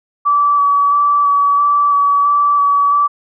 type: tone with vibrato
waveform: sine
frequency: 1149 Hz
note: D6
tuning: 38 cents flat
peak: -9 dBFS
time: 0.25-3.08 s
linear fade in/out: 20 ms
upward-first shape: square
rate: 1.5 Hz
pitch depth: 13 cents each way
effects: none